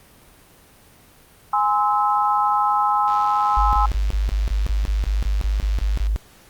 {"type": "chord", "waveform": "sine", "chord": "Ab augmented", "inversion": "none", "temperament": "just", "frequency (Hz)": [830.6, 1038.3, 1297.8], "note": ["Ab5", "C6", "E6"], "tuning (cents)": [0, -14, -27], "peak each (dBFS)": [-19, -21, -21], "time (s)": [1.53, 3.86], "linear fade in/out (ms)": 5}
{"type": "click train", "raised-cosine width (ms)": 0.2, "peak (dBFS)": -22, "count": 293, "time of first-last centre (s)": [3.08, 6.069], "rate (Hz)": 97.7}
{"type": "tone bursts", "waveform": "sine", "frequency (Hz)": 52, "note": "G#1", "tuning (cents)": 3, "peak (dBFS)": -17, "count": 14, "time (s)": [3.57, 6.161], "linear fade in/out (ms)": 0, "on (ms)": 160, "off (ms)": 27}
{"effects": ["pink hiss -50 dBFS RMS until 6.49 s", "Opus 32 kbps"]}